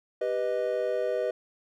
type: chord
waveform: triangle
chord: G augmented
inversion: none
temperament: equal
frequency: 392 / 493.9 / 622.3 Hz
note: G4 / B4 / D#5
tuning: 0 / 0 / 0 cents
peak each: -31 / -27 / -28 dBFS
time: 0.21-1.31 s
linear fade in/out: 5 ms
effects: none